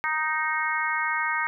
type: harmonic tone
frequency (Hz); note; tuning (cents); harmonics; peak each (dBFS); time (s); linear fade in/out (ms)
311.1; D#4; 0; 3 / 4 / 5 / 6 / 7; -30 / -30 / -30 / -30 / -30; 0.04-1.47; 0
effects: none